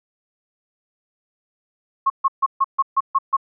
sine tone bursts, 1086 Hz, C#6, 36 cents flat, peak -13 dBFS, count 8, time 2.06-3.368 s, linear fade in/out 10 ms, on 41 ms, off 140 ms, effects none

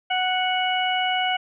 harmonic tone with a mistuned harmonic, 740 Hz, F#5, in tune, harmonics 1 / 2 / 3 / 4, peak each -23 / -29 / -28 / -26 dBFS, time 0.1-1.37 s, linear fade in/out 10 ms, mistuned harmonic 4, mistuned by -16 cents, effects none

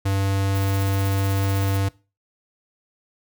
square tone, 97.8 Hz, G2, 4 cents flat, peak -20 dBFS, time 0.05-1.89 s, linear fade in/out 10 ms
violet noise with tremolo, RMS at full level -35 dBFS, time 0.55-1.77 s, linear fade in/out 0 ms, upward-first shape sine, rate 16 Hz, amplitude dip 65%
effects noise-tail reverb RT60 0.3 s tail -20 dB re dry

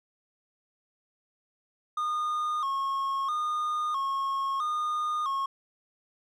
triangle tone with vibrato, 1154 Hz, D6, 31 cents flat, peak -25 dBFS, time 1.97-5.46 s, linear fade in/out 5 ms, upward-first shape square, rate 0.76 Hz, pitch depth 100 cents each way, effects none

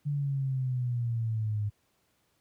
sine exponential sweep, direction down, 146.7 to 102.8 Hz, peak -27 dBFS, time 0.05-1.7 s, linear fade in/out 20 ms, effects pink hiss -72 dBFS RMS until 2.4 s + high-pass 60 Hz 12 dB/octave

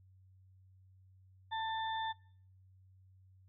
harmonic tone, 889 Hz, A5, 18 cents sharp, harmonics 1 / 2 / 4, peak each -36 / -44 / -45 dBFS, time 1.51-2.13 s, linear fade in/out 20 ms, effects noise-tail reverb RT60 0.6 s tail -23 dB re dry + added 94 Hz sine -60 dBFS peak until 3.48 s

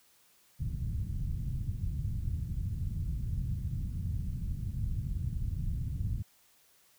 white low-pass noise, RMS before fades -34 dBFS, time 0.59-6.23 s, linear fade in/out 20 ms, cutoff 130 Hz, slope 24 dB/octave, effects white hiss -65 dBFS RMS until 6.98 s

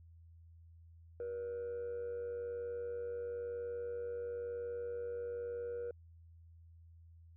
sine tone with amplitude modulation, 477.8 Hz, A#4, 43 cents sharp, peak -34 dBFS, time 1.2-5.91 s, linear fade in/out 2 ms, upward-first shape sine, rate 101 Hz, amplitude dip 55%, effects tanh soft clip ceiling -36 dBFS + added 83 Hz sine -56 dBFS peak until 7.36 s

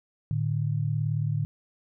sine tone pair together, 110.7 / 149.05 Hz, A2 / D3, +11 / +26 cents, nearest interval perfect fourth, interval 515 cents, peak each -27 dBFS, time 0.31-1.45 s, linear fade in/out 0 ms, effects none

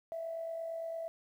sine tone with amplitude modulation, 659.3 Hz, E5, in tune, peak -34 dBFS, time 0.12-1.08 s, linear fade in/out 0 ms, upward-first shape sine, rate 48.8 Hz, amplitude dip 45%, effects tanh soft clip ceiling -30 dBFS + 11-bit

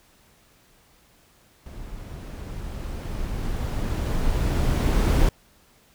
brown noise with level ramp, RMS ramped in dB -39 to -17 dBFS, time 1.66-5.29 s, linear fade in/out 2 ms, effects pink hiss -58 dBFS RMS until 5.94 s

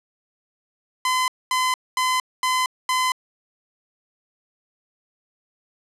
sawtooth tone bursts, 1021 Hz, C6, 43 cents flat, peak -15 dBFS, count 5, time 1.05-3.12 s, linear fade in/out 2 ms, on 230 ms, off 230 ms, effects low-pass 11000 Hz 12 dB/octave

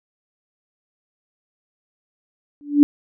sine tone with exponential growth, 290.2 Hz, D4, 21 cents flat, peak -4 dBFS, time 2.61-2.83 s, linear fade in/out 0 ms, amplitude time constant 47 ms, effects none

